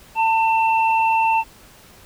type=tone pair together; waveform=sine; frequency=895.2 / 2686 Hz; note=A5 / E7; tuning=+30 / +32 cents; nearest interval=octave + perfect fifth; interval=1902 cents; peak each=-15 / -23 dBFS; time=0.15-1.44 s; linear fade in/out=50 ms; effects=pink hiss -47 dBFS RMS until 2.05 s